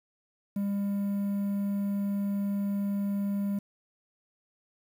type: tone with quantisation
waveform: triangle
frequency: 200.6 Hz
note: G3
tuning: 40 cents sharp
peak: -25 dBFS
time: 0.56-3.59 s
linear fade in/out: 5 ms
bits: 9
effects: none